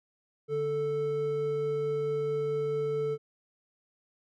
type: tone pair together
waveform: triangle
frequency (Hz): 145.15 / 440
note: D3 / A4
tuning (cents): -20 / 0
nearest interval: octave + perfect fifth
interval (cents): 1920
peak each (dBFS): -35 / -26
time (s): 0.48-3.18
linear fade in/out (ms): 50
effects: none